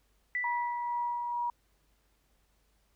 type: tone with exponential decay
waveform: sine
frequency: 1975.5 Hz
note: B6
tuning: in tune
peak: -28 dBFS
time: 0.35-1.32 s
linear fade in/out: 1 ms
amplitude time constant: 210 ms
type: tone with tremolo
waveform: sine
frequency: 958 Hz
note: A#5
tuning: 47 cents sharp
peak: -29 dBFS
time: 0.44-1.5 s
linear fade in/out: 2 ms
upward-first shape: sine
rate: 2.2 Hz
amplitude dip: 30%
effects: added 50 Hz sine -70 dBFS peak until 2.95 s + pink hiss -73 dBFS RMS until 2.95 s